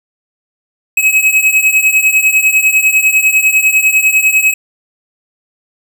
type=beating tone pair; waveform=square; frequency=2550 / 2560 Hz; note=D#7 / D#7; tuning=+42 / +49 cents; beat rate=10 Hz; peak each=-13 / -10 dBFS; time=0.97-4.54 s; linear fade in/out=5 ms; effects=none